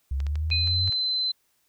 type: linear sweep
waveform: sine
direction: up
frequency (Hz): 66 to 94.4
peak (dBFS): -24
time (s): 0.11-0.9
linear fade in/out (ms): 5
type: clicks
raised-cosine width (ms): 0.2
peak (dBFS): -24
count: 7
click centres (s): 0.203 / 0.267 / 0.356 / 0.503 / 0.674 / 0.876 / 0.924
type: tone with exponential decay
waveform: sine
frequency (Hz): 2486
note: D#7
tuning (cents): -2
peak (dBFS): -24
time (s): 0.51-0.8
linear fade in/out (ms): 5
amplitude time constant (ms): 61
type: tone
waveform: sine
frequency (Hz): 4060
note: B7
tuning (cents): +47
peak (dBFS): -23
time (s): 0.51-1.32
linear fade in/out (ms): 10
effects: white hiss -69 dBFS RMS until 1.68 s